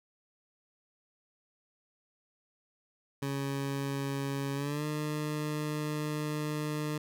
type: tone with pitch glide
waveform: 20% pulse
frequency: 138.59 to 151.13 Hz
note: C#3 to D3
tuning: 0 to +50 cents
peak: -27 dBFS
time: 3.22-6.98 s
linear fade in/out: 5 ms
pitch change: +150 cents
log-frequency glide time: 4.54-4.85 s
effects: none